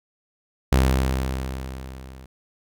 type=tone with level ramp; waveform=sawtooth; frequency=65.4 Hz; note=C2; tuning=in tune; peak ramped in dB=-10 to -37 dBFS; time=0.72-2.26 s; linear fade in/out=5 ms; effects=none